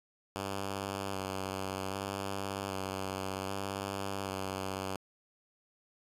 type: tone with vibrato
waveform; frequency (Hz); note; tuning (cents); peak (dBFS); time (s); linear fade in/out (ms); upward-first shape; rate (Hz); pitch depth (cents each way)
5% pulse; 97; G2; -18; -24; 0.36-4.96; 0; square; 0.64; 21
effects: resampled to 32000 Hz